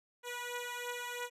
10% pulse beating tone pair, 485.7 / 488.7 Hz, B4 / B4, -29 / -18 cents, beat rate 3 Hz, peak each -32 / -35 dBFS, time 0.23-1.3 s, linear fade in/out 50 ms, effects resampled to 32000 Hz

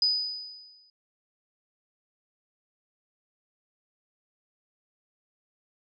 sine tone with exponential decay, 4978 Hz, D#8, in tune, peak -19 dBFS, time 0.02-0.9 s, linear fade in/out 2 ms, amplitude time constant 190 ms, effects none

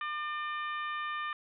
harmonic tone, 600 Hz, D5, 37 cents sharp, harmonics 2 / 3 / 4 / 5 / 6, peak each -35 / -39 / -45 / -48 / -50 dBFS, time 0.01-1.33 s, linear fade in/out 2 ms, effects none

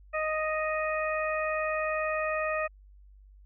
harmonic tone, 622.3 Hz, D#5, in tune, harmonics 1 / 2 / 3 / 4, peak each -30 / -33 / -35 / -36 dBFS, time 0.13-2.68 s, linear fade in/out 20 ms, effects added 49 Hz sine -51 dBFS peak until 3.45 s

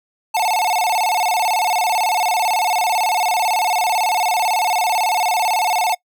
square tone with vibrato, 799 Hz, G5, 33 cents sharp, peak -16 dBFS, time 0.34-5.95 s, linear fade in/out 10 ms, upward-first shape square, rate 18 Hz, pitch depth 170 cents each way, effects noise-tail reverb RT60 0.1 s tail -23 dB re dry

